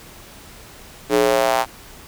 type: tone with high-pass filter sweep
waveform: square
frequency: 60.2 Hz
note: B1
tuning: 44 cents flat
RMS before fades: -17 dBFS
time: 1.09-1.66 s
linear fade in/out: 50 ms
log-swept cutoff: 360 to 850 Hz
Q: 3.2
effects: pink hiss -42 dBFS RMS until 2.07 s